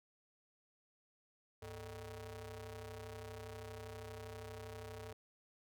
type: ring-modulated tone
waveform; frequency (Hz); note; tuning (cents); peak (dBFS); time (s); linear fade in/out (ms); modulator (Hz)
sawtooth; 170.5; F3; -41; -40; 1.62-5.13; 5; 272
effects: none